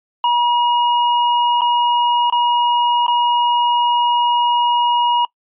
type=tone with dropouts; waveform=square; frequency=960 Hz; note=B5; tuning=49 cents flat; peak=-13 dBFS; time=0.24-5.25 s; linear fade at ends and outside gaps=2 ms; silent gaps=1.609-1.617 / 2.3-2.324 / 3.066-3.08 s; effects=noise-tail reverb RT60 0.1 s tail -24 dB re dry + resampled to 8000 Hz